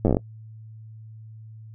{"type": "slowing click train", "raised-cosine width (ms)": 2, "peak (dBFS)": -7, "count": 9, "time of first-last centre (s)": [0.05, 0.169], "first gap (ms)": 9, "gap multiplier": 1.14, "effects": ["noise-tail reverb RT60 0.1 s tail -22 dB re dry", "added 110 Hz sine -40 dBFS peak until 1.74 s"]}